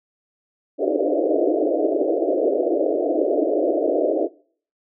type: band-pass noise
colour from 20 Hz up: pink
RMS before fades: -20 dBFS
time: 0.78-4.29 s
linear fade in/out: 50 ms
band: 290 to 670 Hz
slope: 96 dB/octave
effects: noise-tail reverb RT60 0.5 s tail -22 dB re dry